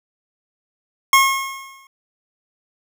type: tone with exponential decay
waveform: 25% pulse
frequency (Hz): 1083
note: C#6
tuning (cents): -41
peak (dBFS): -4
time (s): 1.13-1.87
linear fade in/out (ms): 2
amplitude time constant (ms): 160
effects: none